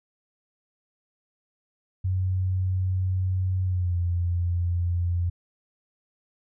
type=tone with pitch glide; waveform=sine; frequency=93 to 87.27 Hz; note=F#2 to F2; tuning=+9 to -1 cents; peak=-22 dBFS; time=2.04-5.3 s; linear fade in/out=10 ms; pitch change=-110 cents; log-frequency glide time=3.64-3.97 s; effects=none